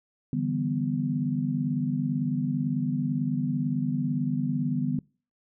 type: chord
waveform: sine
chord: E minor seventh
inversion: third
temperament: equal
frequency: 146.83 / 164.81 / 196 / 246.9 Hz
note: D3 / E3 / G3 / B3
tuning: 0 / 0 / 0 / 0 cents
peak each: -29 / -33 / -33 / -28 dBFS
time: 0.33-4.99 s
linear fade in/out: 2 ms
effects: noise-tail reverb RT60 0.4 s tail -26 dB re dry